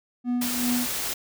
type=tone with tremolo; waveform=triangle; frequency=245 Hz; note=B3; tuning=14 cents flat; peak=-20 dBFS; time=0.24-0.88 s; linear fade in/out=50 ms; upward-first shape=sine; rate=2.6 Hz; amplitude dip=65%
type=noise; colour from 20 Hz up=white; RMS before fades=-29 dBFS; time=0.41-1.14 s; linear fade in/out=10 ms
effects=none

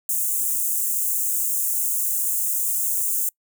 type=high-pass noise; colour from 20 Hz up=white; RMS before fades=-23 dBFS; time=0.09-3.29 s; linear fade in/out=2 ms; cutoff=6900 Hz; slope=48 dB/octave; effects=noise-tail reverb RT60 0.1 s tail -26 dB re dry

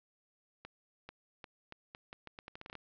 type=accelerating click train; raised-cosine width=0.3 ms; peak=-30 dBFS; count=15; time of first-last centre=0.65-2.753 s; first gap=440 ms; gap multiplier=0.8; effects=low-pass 5000 Hz 12 dB/octave

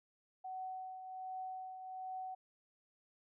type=tone with tremolo; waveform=sine; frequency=750 Hz; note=F#5; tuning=23 cents sharp; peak=-40 dBFS; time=0.44-2.35 s; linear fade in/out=10 ms; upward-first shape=triangle; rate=1.3 Hz; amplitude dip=55%; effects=none

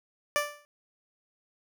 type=tone with exponential decay; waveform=15% pulse; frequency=587.3 Hz; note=D5; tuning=in tune; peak=-15 dBFS; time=0.36-0.65 s; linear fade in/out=0 ms; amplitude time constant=62 ms; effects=none

